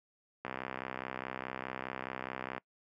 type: click train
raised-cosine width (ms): 0.5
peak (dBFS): -22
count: 139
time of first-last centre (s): 0.45-2.58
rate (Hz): 64.8
effects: noise-tail reverb RT60 0.1 s tail -24 dB re dry + high-pass 150 Hz 12 dB/octave